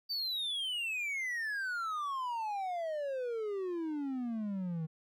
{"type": "exponential sweep", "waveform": "triangle", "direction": "down", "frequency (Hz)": [4658, 155.56], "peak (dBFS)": -32, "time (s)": [0.09, 4.87], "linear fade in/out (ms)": 20, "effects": []}